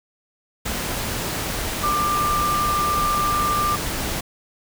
sine tone in noise, 1189 Hz, D6, 21 cents sharp, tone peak -19 dBFS, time 1.83-3.76 s, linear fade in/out 10 ms, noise pink, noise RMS -26 dBFS, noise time 0.65-4.21 s, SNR +4 dB, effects none

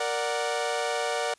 sawtooth chord, Bb augmented, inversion none, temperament equal, 466.2 / 587.3 / 740 Hz, Bb4 / D5 / F#5, 0 / 0 / 0 cents, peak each -27 dBFS, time 0-1.34 s, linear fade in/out 5 ms, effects white hiss -61 dBFS RMS until 1.38 s + resampled to 22050 Hz

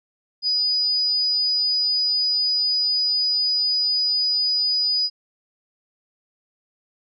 sine tone, 4948 Hz, D#8, 10 cents flat, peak -18 dBFS, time 0.42-5.1 s, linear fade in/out 50 ms, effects none

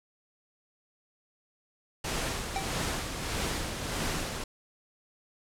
pink noise with tremolo, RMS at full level -31 dBFS, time 2.04-4.44 s, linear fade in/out 5 ms, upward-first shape sine, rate 1.6 Hz, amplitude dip 45%
square tone with exponential decay, 778 Hz, G5, 13 cents flat, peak -28 dBFS, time 2.56-2.76 s, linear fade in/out 0 ms, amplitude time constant 43 ms
effects low-pass 10000 Hz 12 dB/octave

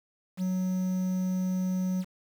triangle tone with quantisation, 185 Hz, F#3, in tune, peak -24 dBFS, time 0.37-2.05 s, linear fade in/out 50 ms, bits 8, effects none

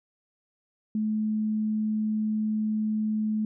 sine tone, 215.4 Hz, A3, 37 cents flat, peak -24 dBFS, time 0.95-3.45 s, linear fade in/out 2 ms, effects none

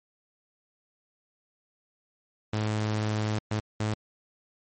sawtooth tone bursts at uneven times, 107.3 Hz, A2, 43 cents flat, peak -22 dBFS, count 3, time 2.53-3.39 / 3.51-3.6 / 3.8-3.94 s, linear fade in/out 5 ms, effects MP3 32 kbps

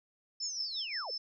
sine tone with tremolo, 5274 Hz, E8, in tune, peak -34 dBFS, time 0.4-1.18 s, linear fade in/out 5 ms, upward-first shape sine, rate 5.7 Hz, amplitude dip 75%
sine linear sweep, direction down, 7100 to 394.1 Hz, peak -38 dBFS, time 0.42-1.11 s, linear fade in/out 10 ms
effects none

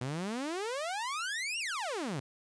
sawtooth exponential two-way sweep, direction up then down, 120 to 2888 to 122.3 Hz, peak -30 dBFS, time 0.01-2.2 s, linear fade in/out 5 ms, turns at 1.59 s, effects resampled to 22050 Hz + 11-bit

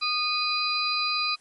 sine tone cluster, 1226 / 2476 / 4047 / 4822 Hz, D#6 / D#7 / B7 / D8, -26 / -9 / +42 / +45 cents, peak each -29 dBFS, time 0.01-1.36 s, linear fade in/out 20 ms, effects white hiss -60 dBFS RMS until 1.4 s + MP3 48 kbps

